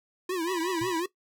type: tone with vibrato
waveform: square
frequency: 349.2 Hz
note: F4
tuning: in tune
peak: -28 dBFS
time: 0.29-1.06 s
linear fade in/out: 5 ms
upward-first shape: triangle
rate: 5.5 Hz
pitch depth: 170 cents each way
type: harmonic tone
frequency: 976 Hz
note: B5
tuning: 21 cents flat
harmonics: 1 / 2 / 3 / 4 / 5 / 6 / 7 / 8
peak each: -36 / -42 / -46 / -48 / -50 / -52 / -53 / -54 dBFS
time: 0.47-1 s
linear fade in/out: 5 ms
type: tone with exponential decay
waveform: sine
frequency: 119 Hz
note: A#2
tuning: 36 cents sharp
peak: -33 dBFS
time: 0.81-0.97 s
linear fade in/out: 5 ms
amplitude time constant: 33 ms
effects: noise-tail reverb RT60 0.1 s tail -17 dB re dry